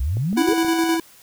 sine exponential sweep, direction up, 58.5 to 466.2 Hz, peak -19 dBFS, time 0-0.54 s, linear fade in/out 5 ms
click train, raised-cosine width 2 ms, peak -21 dBFS, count 4, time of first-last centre 0.17-0.648 s, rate 6.28 Hz
sawtooth tone with vibrato, 740 Hz, F#5, in tune, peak -23 dBFS, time 0.36-0.98 s, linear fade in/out 20 ms, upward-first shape square, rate 18 Hz, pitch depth 10 cents each way
square tone with tremolo, 329.6 Hz, E4, in tune, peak -17 dBFS, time 0.37-1 s, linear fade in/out 5 ms, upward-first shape square, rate 9.6 Hz, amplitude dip 35%
effects white hiss -49 dBFS RMS until 1.22 s

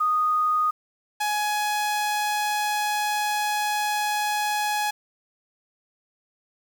sine / sawtooth tone pair in turn, 1239 / 838.5 Hz, D#6 / G#5, -8 / +16 cents, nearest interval perfect fifth, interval 676 cents, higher first, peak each -19 dBFS, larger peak neither, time 0-0.71 / 1.2-4.91 s, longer second, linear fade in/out 10 ms, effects 8-bit

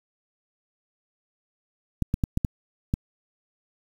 clicks, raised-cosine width 5 ms, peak -10 dBFS, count 6, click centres 2.023 / 2.141 / 2.238 / 2.374 / 2.448 / 2.939 s, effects 7-bit

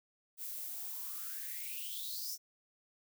violet noise with high-pass filter sweep, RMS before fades -42 dBFS, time 0.37-2.38 s, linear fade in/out 50 ms, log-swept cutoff 430 to 5800 Hz, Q 9.8, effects none

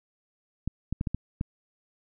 clicks, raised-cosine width 5 ms, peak -16 dBFS, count 6, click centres 0.676 / 0.926 / 1.011 / 1.072 / 1.146 / 1.411 s, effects none

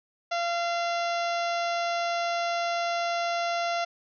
harmonic tone, 687 Hz, F5, 29 cents flat, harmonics 1 / 2 / 3 / 4 / 5 / 6 / 7 / 8 / 9, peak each -27 / -33 / -37 / -39 / -41 / -43 / -44 / -45 / -46 dBFS, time 0.31-3.85 s, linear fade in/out 10 ms, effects none

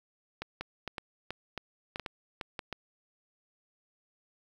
clicks, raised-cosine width 0.3 ms, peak -20 dBFS, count 12, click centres 0.42 / 0.61 / 0.877 / 0.982 / 1.306 / 1.577 / 1.959 / 1.997 / 2.062 / 2.412 / 2.592 / 2.727 s, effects 8-bit

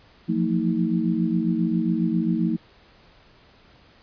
sine tone cluster, 170.8 / 178.2 / 227 / 318.3 Hz, F3 / F3 / A#3 / D#4, -38 / +35 / -46 / +39 cents, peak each -27 / -25 / -24 / -26 dBFS, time 0.28-2.57 s, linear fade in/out 20 ms, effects pink hiss -54 dBFS RMS until 4.02 s + resampled to 11025 Hz

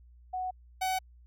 sine / 45% pulse tone pair in turn, 740 / 752.1 Hz, F#5 / F#5, 0 / +28 cents, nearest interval unison, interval 28 cents, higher second, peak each -31 / -28 dBFS, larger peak second, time 0.33-0.51 / 0.81-0.99 s, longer neither, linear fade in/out 10 ms, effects added 60 Hz sine -53 dBFS peak until 1.26 s

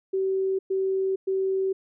sine tone bursts, 382.9 Hz, G4, 41 cents flat, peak -22 dBFS, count 3, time 0.13-1.73 s, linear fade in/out 10 ms, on 460 ms, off 110 ms, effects none

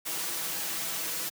white noise with comb filter, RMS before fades -33 dBFS, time 0.05-1.3 s, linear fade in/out 20 ms, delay 6.1 ms, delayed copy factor +0.75, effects high-pass 150 Hz 12 dB/octave

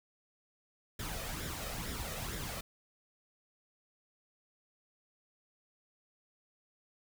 pink noise with flanger, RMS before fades -40 dBFS, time 0.99-2.61 s, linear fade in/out 5 ms, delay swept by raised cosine 0.55 to 1.65 ms, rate 2.2 Hz, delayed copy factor +0.55, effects none

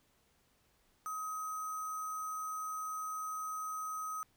sine tone with sample-and-hold, 1263 Hz, D#6, 26 cents sharp, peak -37 dBFS, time 1.06-4.23 s, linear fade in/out 0 ms, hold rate 7350 Hz, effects pink hiss -72 dBFS RMS until 4.36 s

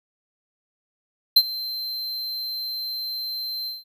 square tone with ADSR envelope, 4112 Hz, C8, 31 cents flat, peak -9 dBFS, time 1.36-3.84 s, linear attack 8 ms, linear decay 52 ms, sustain -19 dB, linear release 170 ms, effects none

